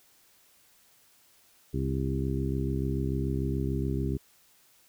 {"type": "harmonic tone with a mistuned harmonic", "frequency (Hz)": 66.9, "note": "C2", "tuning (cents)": 39, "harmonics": [1, 2, 3, 4, 5, 6], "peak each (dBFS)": [-32, -31, -36, -35, -37, -37], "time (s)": [1.73, 4.18], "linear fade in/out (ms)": 20, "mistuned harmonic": 6, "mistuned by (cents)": -16, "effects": ["white hiss -62 dBFS RMS until 4.88 s"]}